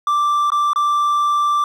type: tone with dropouts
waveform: triangle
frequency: 1174.7 Hz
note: D6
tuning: in tune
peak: -12 dBFS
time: 0.07-1.64 s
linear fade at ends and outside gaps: 2 ms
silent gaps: 0.503-0.519 / 0.733-0.759 s
effects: 9-bit